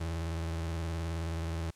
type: tone with vibrato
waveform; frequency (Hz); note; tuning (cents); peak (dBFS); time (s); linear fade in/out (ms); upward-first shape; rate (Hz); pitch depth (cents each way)
35% pulse; 82.41; E2; 0; -31; 0-1.71; 10; square; 19; 46
effects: white hiss -65 dBFS RMS until 1.75 s + low-pass 10000 Hz 12 dB/octave